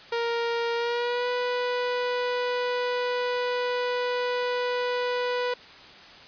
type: tone with pitch glide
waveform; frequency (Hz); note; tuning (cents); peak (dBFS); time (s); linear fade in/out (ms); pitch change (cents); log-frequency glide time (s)
sawtooth; 467.4 to 492.9; A#4 to B4; +5 to -3; -21; 0.12-5.54; 5; +92; 0.75-1.28
effects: white hiss -47 dBFS RMS until 6.27 s + resampled to 11025 Hz